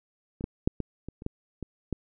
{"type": "clicks", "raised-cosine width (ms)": 3, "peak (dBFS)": [-25, -16, -9, -17, -24, -29, -17, -22, -16], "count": 9, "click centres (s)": [0.409, 0.441, 0.675, 0.803, 1.086, 1.221, 1.264, 1.627, 1.927], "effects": []}